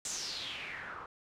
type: noise with low-pass filter sweep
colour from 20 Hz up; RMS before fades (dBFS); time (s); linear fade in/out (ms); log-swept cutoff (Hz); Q
white; -41; 0.05-1.06; 2; 7500 to 1100; 4.4
effects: none